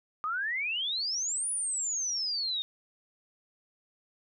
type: exponential two-way sweep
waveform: sine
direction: up then down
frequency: 1200 to 9956 to 3657 Hz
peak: -29 dBFS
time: 0.24-2.62 s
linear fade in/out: 0 ms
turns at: 1.5 s
effects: none